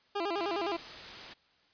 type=tone with vibrato; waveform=20% pulse; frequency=370 Hz; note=F#4; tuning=in tune; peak=-26 dBFS; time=0.15-0.77 s; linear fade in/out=10 ms; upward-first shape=square; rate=9.7 Hz; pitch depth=160 cents each way
type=noise; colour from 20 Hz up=white; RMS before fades=-44 dBFS; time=0.36-1.34 s; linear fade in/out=10 ms
effects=white hiss -67 dBFS RMS until 1.73 s + resampled to 11025 Hz